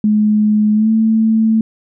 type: tone with pitch glide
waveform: sine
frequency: 212 to 221.6 Hz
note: G#3 to A3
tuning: +36 to +13 cents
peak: -9 dBFS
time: 0.04-1.61 s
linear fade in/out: 2 ms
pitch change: +77 cents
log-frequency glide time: 0.74-0.9 s
effects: none